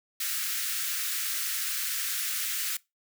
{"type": "high-pass noise", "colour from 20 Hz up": "white", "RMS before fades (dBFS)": -31, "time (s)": [0.2, 2.77], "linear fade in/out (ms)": 5, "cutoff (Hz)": 1300, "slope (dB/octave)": 48, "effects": ["noise-tail reverb RT60 0.2 s tail -21 dB re dry"]}